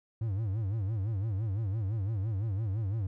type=tone with vibrato; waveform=triangle; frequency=103.83 Hz; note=G#2; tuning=in tune; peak=-27 dBFS; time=0.21-3.07 s; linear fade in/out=5 ms; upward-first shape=sine; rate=5.9 Hz; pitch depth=180 cents each way; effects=none